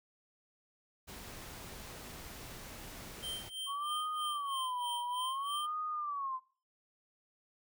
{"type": "noise", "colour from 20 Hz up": "pink", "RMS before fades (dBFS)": -48, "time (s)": [1.07, 3.5], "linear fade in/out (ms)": 20}
{"type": "tone with tremolo", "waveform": "square", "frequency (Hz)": 3136, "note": "G7", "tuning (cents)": 0, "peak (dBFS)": -38, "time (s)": [3.22, 5.67], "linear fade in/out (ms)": 20, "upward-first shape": "sine", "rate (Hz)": 3.1, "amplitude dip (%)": 85}
{"type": "tone with vibrato", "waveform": "sine", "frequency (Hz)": 1091, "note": "C#6", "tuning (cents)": -28, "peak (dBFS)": -35, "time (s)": [3.66, 6.4], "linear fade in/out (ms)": 50, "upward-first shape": "sine", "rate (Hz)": 0.58, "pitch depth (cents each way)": 220}
{"effects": ["noise-tail reverb RT60 0.4 s tail -20 dB re dry"]}